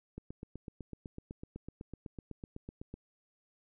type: click train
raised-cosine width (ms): 3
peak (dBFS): -30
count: 23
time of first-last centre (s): 0.18-2.94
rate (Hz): 7.97
effects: none